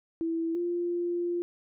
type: tone pair in turn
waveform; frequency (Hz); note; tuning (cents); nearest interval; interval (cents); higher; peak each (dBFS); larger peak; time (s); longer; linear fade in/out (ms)
sine; 329.6 / 348; E4 / F4; 0 / -6; minor second; 94; second; -27; neither; 0.21-0.55 / 0.55-1.42; second; 0
effects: none